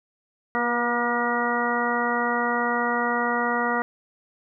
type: harmonic tone with a mistuned harmonic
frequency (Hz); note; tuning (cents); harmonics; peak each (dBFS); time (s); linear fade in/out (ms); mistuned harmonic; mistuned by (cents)
238.8; A#3; +42; 1 / 2 / 3 / 4 / 5 / 6 / 8; -29 / -29 / -29 / -29 / -29 / -29 / -29; 0.55-3.82; 0; 2; +16
effects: none